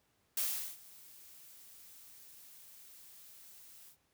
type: noise with ADSR envelope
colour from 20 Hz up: blue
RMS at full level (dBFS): -33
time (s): 0.37-3.97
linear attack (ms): 4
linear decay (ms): 390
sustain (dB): -23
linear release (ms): 89
effects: pink hiss -75 dBFS RMS until 4.13 s + high-pass 60 Hz 12 dB/octave